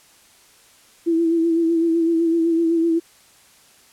sine tone with vibrato, 331.7 Hz, E4, 11 cents sharp, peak -15 dBFS, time 1.06-3 s, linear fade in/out 20 ms, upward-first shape sine, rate 7.9 Hz, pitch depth 36 cents each way, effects white hiss -52 dBFS RMS until 3.92 s + low-pass 11000 Hz 12 dB/octave

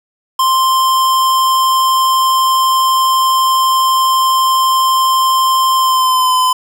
square tone with pitch glide, 1048 to 1019.9 Hz, C6 to C6, +2 to -45 cents, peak -10 dBFS, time 0.39-6.53 s, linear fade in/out 5 ms, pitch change -47 cents, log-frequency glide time 5.77-6.34 s, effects 7-bit

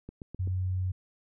click train, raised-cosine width 3 ms, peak -28 dBFS, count 4, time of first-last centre 0.09-0.475 s, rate 7.8 Hz
sine tone, 92.5 Hz, F#2, in tune, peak -27 dBFS, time 0.39-0.92 s, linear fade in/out 10 ms
effects none

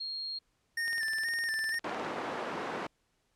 sine tone, 4250 Hz, C8, 26 cents sharp, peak -35 dBFS, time 0-0.39 s, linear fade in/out 10 ms
square tone with vibrato, 1806 Hz, A6, 45 cents sharp, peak -31 dBFS, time 0.77-1.79 s, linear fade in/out 5 ms, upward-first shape square, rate 2.1 Hz, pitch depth 33 cents each way
click train, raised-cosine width 0.2 ms, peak -28 dBFS, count 24, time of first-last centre 0.88-2.048 s, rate 19.7 Hz
white band-pass noise, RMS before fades -37 dBFS, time 1.84-2.87 s, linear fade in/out 5 ms, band 230 to 1100 Hz, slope 12 dB/octave
effects pink hiss -75 dBFS RMS until 3.35 s + low-pass 10000 Hz 12 dB/octave

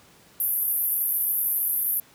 pink band-pass noise, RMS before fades -25 dBFS, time 0.4-2 s, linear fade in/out 2 ms, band 11000 to 14000 Hz, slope 96 dB/octave, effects pink hiss -54 dBFS RMS until 2.14 s + high-pass 100 Hz 12 dB/octave

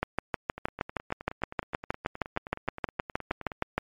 two click trains, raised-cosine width 0.5 ms, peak -11 / -23 dBFS, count 25 / 29, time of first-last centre 0.03-3.78 / 0.58-3.518 s, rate 6.4 / 9.53 Hz, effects MP3 64 kbps

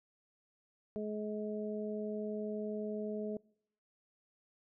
harmonic tone, 211.9 Hz, G#3, 35 cents sharp, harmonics 1 / 2 / 3, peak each -39 / -39 / -44 dBFS, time 0.96-3.37 s, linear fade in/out 0 ms, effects noise-tail reverb RT60 0.7 s tail -25 dB re dry

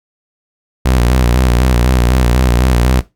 sawtooth tone with vibrato, 61.74 Hz, B1, in tune, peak -5 dBFS, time 0.85-3.01 s, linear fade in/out 10 ms, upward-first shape square, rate 4 Hz, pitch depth 64 cents each way, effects noise-tail reverb RT60 0.2 s tail -17 dB re dry

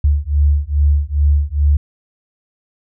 sine beating tone pair, 71.6 / 74 Hz, D2 / D2, -43 / +14 cents, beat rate 2.4 Hz, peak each -14 dBFS, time 0.04-1.77 s, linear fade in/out 5 ms, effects none

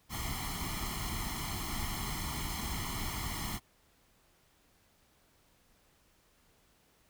pink noise with comb filter, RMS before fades -37 dBFS, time 0.09-3.6 s, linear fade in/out 50 ms, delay 0.95 ms, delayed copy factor +0.85, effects pink hiss -68 dBFS RMS until 7.09 s

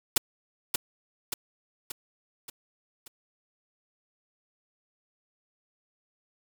white noise with echo, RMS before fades -21 dBFS, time 0.16-0.18 s, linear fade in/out 5 ms, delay 580 ms, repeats 5, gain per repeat -5 dB, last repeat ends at 3.08 s, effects none

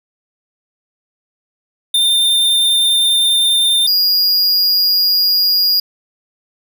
square tone pair in turn, 3605 / 4857 Hz, A7 / D#8, +41 / -43 cents, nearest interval perfect fourth, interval 516 cents, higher second, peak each -11 dBFS, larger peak neither, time 1.94-3.87 / 3.87-5.8 s, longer neither, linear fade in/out 5 ms, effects none

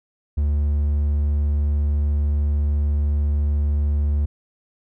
triangle tone, 73.1 Hz, D2, 7 cents flat, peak -15 dBFS, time 0.37-4.26 s, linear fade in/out 10 ms, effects none

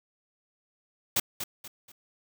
white noise with echo, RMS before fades -25 dBFS, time 1.16-1.2 s, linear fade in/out 5 ms, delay 240 ms, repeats 3, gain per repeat -9 dB, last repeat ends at 1.92 s, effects none

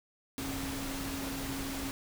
sine tone in noise, 271.9 Hz, C#4, 33 cents flat, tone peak -38 dBFS, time 0.38-1.91 s, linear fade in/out 0 ms, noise pink, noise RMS -39 dBFS, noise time 0.38-1.91 s, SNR -2 dB, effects none

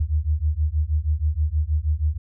sine beating tone pair, 73.42 / 79.72 Hz, D2 / D#2, 0 / +43 cents, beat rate 6.3 Hz, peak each -22 dBFS, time 0-2.18 s, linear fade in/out 10 ms, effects none

